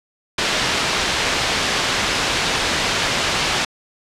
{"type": "low-pass noise", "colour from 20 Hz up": "white", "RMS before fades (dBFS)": -20, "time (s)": [0.38, 3.65], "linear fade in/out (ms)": 5, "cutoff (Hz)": 4100, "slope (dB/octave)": 12, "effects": ["low-pass 9000 Hz 12 dB/octave"]}